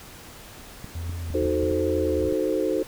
clicks, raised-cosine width 5 ms, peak -25 dBFS, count 10, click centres 0.844 / 1.096 / 1.304 / 1.422 / 1.456 / 1.634 / 1.713 / 2.204 / 2.255 / 2.324 s
triangle tone with vibrato, 82.41 Hz, E2, in tune, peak -27 dBFS, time 0.95-2.29 s, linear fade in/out 5 ms, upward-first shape sine, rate 1.4 Hz, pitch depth 68 cents each way
sine chord, D# diminished seventh, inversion none, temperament equal, 311.1 / 370 / 440 / 523.3 Hz, D#4 / F#4 / A4 / C5, 0 / 0 / 0 / 0 cents, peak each -27 dBFS, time 1.34-2.83 s, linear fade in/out 5 ms
effects pink hiss -44 dBFS RMS until 2.87 s

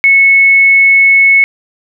sine tone, 2200 Hz, C#7, 14 cents flat, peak -3 dBFS, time 0.04-1.44 s, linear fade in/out 0 ms, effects none

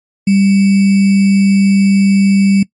sine tone with sample-and-hold, 196.7 Hz, G3, 6 cents sharp, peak -6 dBFS, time 0.27-2.63 s, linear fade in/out 5 ms, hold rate 2450 Hz, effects noise-tail reverb RT60 0.1 s tail -21 dB re dry + MP3 48 kbps

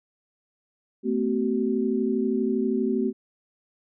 sine tone cluster, 222 / 254.5 / 379.6 Hz, A3 / C4 / F#4, +16 / -48 / +44 cents, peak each -26 dBFS, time 1.03-3.13 s, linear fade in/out 50 ms, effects none

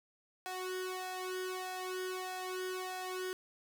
sawtooth tone with flanger, 370 Hz, F#4, in tune, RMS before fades -40 dBFS, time 0.46-3.33 s, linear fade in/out 0 ms, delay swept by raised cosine 1.5 to 2.1 ms, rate 1.6 Hz, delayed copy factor +0.9, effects 11-bit

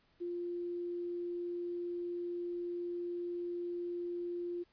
sine tone with quantisation, 349.2 Hz, F4, in tune, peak -36 dBFS, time 0.2-4.64 s, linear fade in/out 20 ms, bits 11, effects pink hiss -71 dBFS RMS until 4.72 s + resampled to 11025 Hz

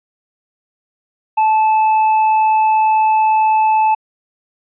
sine tone with tanh clipping, 871 Hz, A5, 18 cents flat, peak -11 dBFS, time 1.37-3.95 s, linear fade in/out 10 ms, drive 5 dB, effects resampled to 8000 Hz

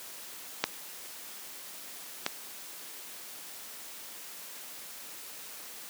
clicks, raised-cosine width 0.2 ms, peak -7 / -30 / -10 dBFS, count 3, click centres 0.64 / 1.058 / 2.264 s, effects white hiss -45 dBFS RMS until 5.89 s + high-pass 200 Hz 12 dB/octave

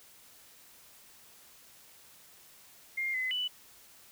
sine tone with pitch steps, 2118 / 2031 / 2978 Hz, C7 / B6 / F#7, +21 / +48 / +11 cents, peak -30 dBFS, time 2.97-3.48 s, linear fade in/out 10 ms, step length 170 ms, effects white hiss -57 dBFS RMS until 4.11 s

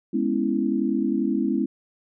sine chord, C# minor seventh, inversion second, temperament equal, 207.7 / 246.9 / 277.2 / 329.6 Hz, G#3 / B3 / C#4 / E4, 0 / 0 / 0 / 0 cents, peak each -26 dBFS, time 0.13-1.66 s, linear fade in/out 10 ms, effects none

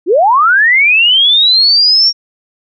sine linear sweep, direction up, 302.7 to 5588 Hz, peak -5 dBFS, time 0.06-2.13 s, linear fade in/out 50 ms, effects none

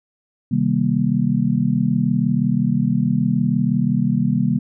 sine chord, C minor seventh, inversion none, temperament just, 130.81 / 156.98 / 196.22 / 235.5 Hz, C3 / Eb3 / G3 / Bb3, 0 / +16 / +2 / +18 cents, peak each -22 / -22 / -20 / -20 dBFS, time 0.51-4.59 s, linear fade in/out 10 ms, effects none

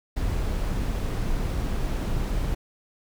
brown noise, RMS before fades -26 dBFS, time 0.16-2.55 s, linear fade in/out 10 ms, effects none

